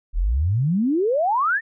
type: exponential sweep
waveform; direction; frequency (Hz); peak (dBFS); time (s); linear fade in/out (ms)
sine; up; 36 to 1868; -17; 0.13-1.61; 50
effects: none